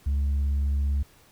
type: tone with vibrato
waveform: sine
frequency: 70.3 Hz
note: C#2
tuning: 25 cents sharp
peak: -19 dBFS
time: 0.06-1.03 s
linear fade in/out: 10 ms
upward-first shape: triangle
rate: 18 Hz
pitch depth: 15 cents each way
effects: tanh soft clip ceiling -21 dBFS + pink hiss -57 dBFS RMS until 1.31 s